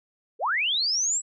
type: linear sweep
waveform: sine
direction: up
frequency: 373.9 to 7902 Hz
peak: -22 dBFS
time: 0.39-1.22 s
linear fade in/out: 50 ms
effects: none